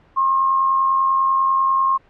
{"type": "tone with amplitude modulation", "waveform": "sine", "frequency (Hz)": 1072, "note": "C6", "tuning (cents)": 42, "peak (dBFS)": -12, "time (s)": [0.16, 1.98], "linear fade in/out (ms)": 20, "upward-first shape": "sine", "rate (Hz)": 90.1, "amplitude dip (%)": 40, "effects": ["pink hiss -53 dBFS RMS until 2.09 s", "low-pass 2000 Hz 12 dB/octave"]}